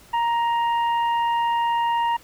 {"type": "harmonic tone", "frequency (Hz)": 936, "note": "A#5", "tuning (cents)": 7, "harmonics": [1, 2, 3], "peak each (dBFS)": [-19, -33, -35], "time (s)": [0.13, 2.17], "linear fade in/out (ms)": 10, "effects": ["pink hiss -50 dBFS RMS until 2.23 s"]}